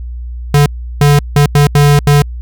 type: tone bursts at uneven times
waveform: square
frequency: 144.8 Hz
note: D3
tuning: 24 cents flat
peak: -5 dBFS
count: 6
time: 0.54-0.66 / 1.01-1.19 / 1.36-1.46 / 1.55-1.67 / 1.75-1.99 / 2.07-2.22 s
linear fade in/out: 2 ms
effects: added 60 Hz sine -20 dBFS peak until 2.41 s